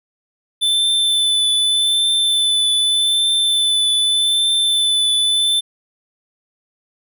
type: tone with vibrato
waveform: square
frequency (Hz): 3520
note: A7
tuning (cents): 0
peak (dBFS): -14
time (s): 0.61-5.61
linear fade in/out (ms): 20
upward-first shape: triangle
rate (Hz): 0.83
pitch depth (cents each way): 21
effects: none